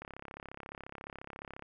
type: click train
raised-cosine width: 0.5 ms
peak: -29 dBFS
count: 56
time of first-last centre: 0.02-1.623 s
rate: 34.3 Hz
effects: none